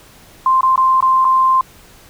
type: tone with dropouts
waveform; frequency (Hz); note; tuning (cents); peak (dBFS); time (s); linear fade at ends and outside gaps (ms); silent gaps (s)
sine; 1046.5; C6; 0; -9; 0.46-1.61; 2; 0.609-0.631 / 0.759-0.777 / 1.006-1.025 / 1.246-1.25
effects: pink hiss -44 dBFS RMS until 2.09 s